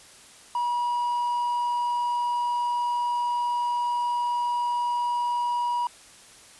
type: tone with hard clipping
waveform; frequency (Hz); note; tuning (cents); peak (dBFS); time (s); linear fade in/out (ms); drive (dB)
triangle; 964; B5; -42; -24; 0.55-5.87; 2; 5
effects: white hiss -50 dBFS RMS until 6.59 s + resampled to 24000 Hz